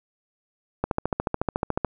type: click train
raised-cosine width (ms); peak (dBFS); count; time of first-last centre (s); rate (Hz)
1; -9; 15; 0.84-1.847; 13.9
effects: none